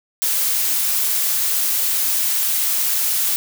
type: noise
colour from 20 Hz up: blue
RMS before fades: -19 dBFS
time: 0.22-3.36 s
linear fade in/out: 0 ms
effects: none